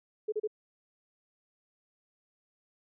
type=tone bursts; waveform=sine; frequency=427.1 Hz; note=G#4; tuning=48 cents sharp; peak=-28 dBFS; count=3; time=0.28-0.475 s; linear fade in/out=10 ms; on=43 ms; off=33 ms; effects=none